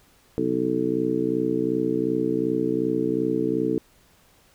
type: harmonic tone with a mistuned harmonic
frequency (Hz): 62.7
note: B1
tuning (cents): +27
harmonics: 2 / 3 / 4 / 5 / 6 / 7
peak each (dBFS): -35 / -33 / -28 / -25 / -30 / -26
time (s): 0.38-3.78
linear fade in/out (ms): 0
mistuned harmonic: 2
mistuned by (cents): +120
effects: pink hiss -58 dBFS RMS until 4.54 s